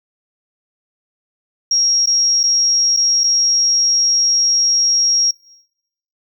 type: tone with dropouts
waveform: triangle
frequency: 5600 Hz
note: F8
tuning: 4 cents sharp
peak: -8 dBFS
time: 1.71-5.31 s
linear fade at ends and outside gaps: 5 ms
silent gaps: 2.059-2.072 / 2.432-2.437 / 2.965-2.971 / 3.236-3.24 s
effects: noise-tail reverb RT60 0.9 s tail -26 dB re dry + tanh soft clip ceiling -10 dBFS